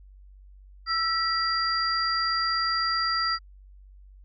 sine tone cluster, 1332 / 1933 / 4762 Hz, E6 / B6 / D8, +18 / -38 / +23 cents, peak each -26 / -32 / -27 dBFS, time 0.86-3.39 s, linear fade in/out 50 ms, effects added 48 Hz sine -47 dBFS peak until 4.24 s

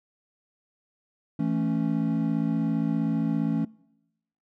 triangle chord, A major, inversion second, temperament equal, 164.81 / 220 / 277.2 Hz, E3 / A3 / C#4, 0 / 0 / 0 cents, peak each -26 dBFS, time 1.39-3.65 s, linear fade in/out 5 ms, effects noise-tail reverb RT60 0.9 s tail -24 dB re dry

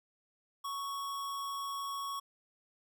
square tone with amplitude modulation, 1111 Hz, C#6, 4 cents sharp, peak -36 dBFS, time 0.64-2.2 s, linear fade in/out 10 ms, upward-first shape sine, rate 180 Hz, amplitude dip 25%, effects none

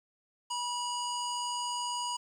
harmonic tone with a mistuned harmonic, 971 Hz, B5, 30 cents flat, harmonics 1 / 3 / 5 / 7 / 9, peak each -34 / -39 / -41 / -42 / -44 dBFS, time 0.5-2.17 s, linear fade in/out 10 ms, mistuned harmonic 9, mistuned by -32 cents, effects 10-bit

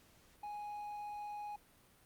triangle tone, 830.6 Hz, G#5, in tune, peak -40 dBFS, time 0.43-1.56 s, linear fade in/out 5 ms, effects pink hiss -66 dBFS RMS until 2.05 s + Opus 48 kbps

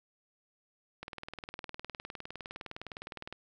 click train, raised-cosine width 0.3 ms, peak -25 dBFS, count 46, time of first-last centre 1.03-3.326 s, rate 19.6 Hz, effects none

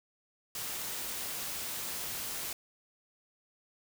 white noise, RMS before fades -38 dBFS, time 0.55-2.53 s, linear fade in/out 2 ms, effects none

